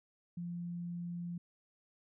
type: tone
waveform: sine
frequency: 173.3 Hz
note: F3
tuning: 13 cents flat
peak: -38 dBFS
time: 0.37-1.38 s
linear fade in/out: 5 ms
effects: none